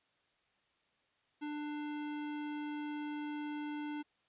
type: tone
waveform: square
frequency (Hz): 297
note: D4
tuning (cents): +20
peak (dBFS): -39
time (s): 1.41-4.03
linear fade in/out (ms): 20
effects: white hiss -75 dBFS RMS until 4.28 s + resampled to 8000 Hz